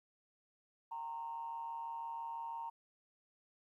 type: tone with amplitude modulation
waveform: sine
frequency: 923 Hz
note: A#5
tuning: 17 cents flat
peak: -37 dBFS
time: 0.91-2.7 s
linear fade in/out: 10 ms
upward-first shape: sine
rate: 146 Hz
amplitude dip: 65%
effects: tanh soft clip ceiling -33 dBFS + 13-bit